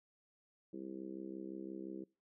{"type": "harmonic tone", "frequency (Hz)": 65.8, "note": "C2", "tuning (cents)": 10, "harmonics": [3, 4, 5, 6, 7, 8], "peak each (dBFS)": [-50, -53, -46, -51, -58, -60], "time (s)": [0.73, 2.04], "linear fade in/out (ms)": 5, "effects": ["noise-tail reverb RT60 0.3 s tail -23 dB re dry"]}